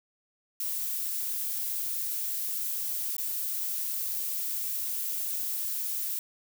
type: noise with dropouts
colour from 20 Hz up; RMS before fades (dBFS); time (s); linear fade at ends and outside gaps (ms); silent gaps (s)
violet; -32; 0.6-6.19; 1; 3.166-3.182
effects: none